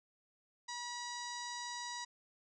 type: tone with notch filter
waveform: 10% pulse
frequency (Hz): 966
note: B5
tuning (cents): -39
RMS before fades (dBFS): -43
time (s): 0.68-2.05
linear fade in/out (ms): 10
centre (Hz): 2700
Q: 1.5
effects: resampled to 22050 Hz

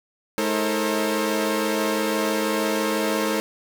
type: tone cluster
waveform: sawtooth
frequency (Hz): 213.8 / 319.5 / 453.7 / 536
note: A3 / D#4 / A#4 / C5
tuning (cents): -49 / +46 / -47 / +42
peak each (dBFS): -23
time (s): 0.38-3.4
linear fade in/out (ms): 0
effects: 7-bit

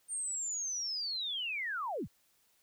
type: linear sweep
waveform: sine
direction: down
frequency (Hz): 8900 to 34.6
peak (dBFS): -34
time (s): 0.08-2.08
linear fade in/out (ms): 50
effects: white hiss -71 dBFS RMS until 2.62 s

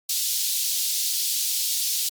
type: high-pass noise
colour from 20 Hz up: pink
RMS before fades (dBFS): -25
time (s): 0.09-2.09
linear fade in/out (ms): 5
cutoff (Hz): 3800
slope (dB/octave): 24
effects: Opus 48 kbps

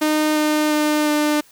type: tone with pitch steps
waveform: sawtooth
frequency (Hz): 306.6 / 304.1 / 301.7 / 299.3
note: D#4 / D#4 / D4 / D4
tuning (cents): -25 / -40 / +47 / +33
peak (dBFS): -12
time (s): 0.01-1.41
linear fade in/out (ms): 10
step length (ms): 350
effects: white hiss -51 dBFS RMS until 1.51 s

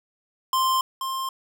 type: tone pair in turn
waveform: square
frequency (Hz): 1046.5 / 1056.8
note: C6 / C6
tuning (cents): 0 / +17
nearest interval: unison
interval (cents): 17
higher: second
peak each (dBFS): -20 / -27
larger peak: first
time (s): 0.53-0.81 / 1.01-1.29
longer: neither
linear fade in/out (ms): 2
effects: none

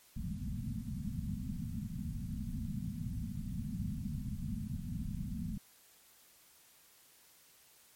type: low-pass noise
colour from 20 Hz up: white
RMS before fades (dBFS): -39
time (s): 0.16-5.58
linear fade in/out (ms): 2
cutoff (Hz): 240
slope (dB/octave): 96
effects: white hiss -63 dBFS RMS until 7.95 s + MP3 64 kbps

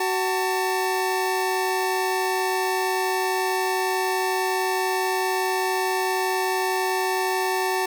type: tone pair together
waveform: 25% pulse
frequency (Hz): 375.4 / 892.9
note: F#4 / A5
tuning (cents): +25 / +25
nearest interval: octave + minor third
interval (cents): 1500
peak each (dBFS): -20 / -22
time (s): 0-7.86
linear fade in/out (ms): 5
effects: none

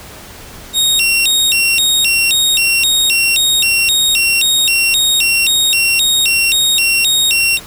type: tone with vibrato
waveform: sawtooth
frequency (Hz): 3200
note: G7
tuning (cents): +35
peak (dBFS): -7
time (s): 0.73-7.6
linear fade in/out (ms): 50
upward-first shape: square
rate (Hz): 1.9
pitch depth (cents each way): 270
effects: pink hiss -34 dBFS RMS until 7.66 s

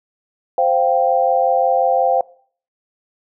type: chord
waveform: sine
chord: C suspended fourth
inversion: none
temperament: equal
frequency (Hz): 523.3 / 698.5 / 784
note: C5 / F5 / G5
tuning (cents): 0 / 0 / 0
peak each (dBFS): -17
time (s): 0.58-2.21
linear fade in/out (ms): 2
effects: noise-tail reverb RT60 0.5 s tail -21 dB re dry

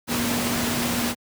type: tone in noise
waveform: sine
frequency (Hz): 239.3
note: A#3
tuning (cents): +46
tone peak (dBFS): -26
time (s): 0.07-1.15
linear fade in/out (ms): 50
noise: pink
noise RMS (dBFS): -25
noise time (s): 0.07-1.15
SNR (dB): -4
effects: high-pass 100 Hz 12 dB/octave

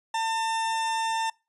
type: tone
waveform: 40% pulse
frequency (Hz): 899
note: A5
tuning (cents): +37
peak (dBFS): -24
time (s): 0.14-1.3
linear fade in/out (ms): 5
effects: noise-tail reverb RT60 0.3 s tail -25 dB re dry + resampled to 24000 Hz

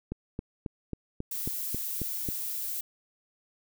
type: click train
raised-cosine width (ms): 3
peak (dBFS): -20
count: 9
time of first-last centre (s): 0.12-2.288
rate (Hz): 3.69
type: noise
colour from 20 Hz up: violet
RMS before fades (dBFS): -34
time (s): 1.31-2.81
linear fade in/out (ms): 5
effects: none

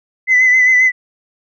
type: tone with vibrato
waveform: sine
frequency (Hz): 2019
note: B6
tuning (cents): +38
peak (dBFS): -6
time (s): 0.27-0.92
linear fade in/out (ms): 50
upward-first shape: sine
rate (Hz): 7.5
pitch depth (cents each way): 35
effects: tanh soft clip ceiling -4 dBFS

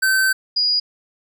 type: tone pair in turn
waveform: square / sine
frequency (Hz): 1541 / 4892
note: G6 / D#8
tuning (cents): -30 / -30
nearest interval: octave + minor sixth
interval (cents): 2000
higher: second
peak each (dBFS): -15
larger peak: neither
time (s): 0.02-0.33 / 0.56-0.8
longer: first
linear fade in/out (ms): 10
effects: none

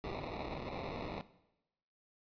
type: noise with sample-and-hold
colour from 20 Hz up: violet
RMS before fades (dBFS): -42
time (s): 0.04-1.21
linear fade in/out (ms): 0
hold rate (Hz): 1575
effects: noise-tail reverb RT60 0.9 s tail -17 dB re dry + resampled to 11025 Hz

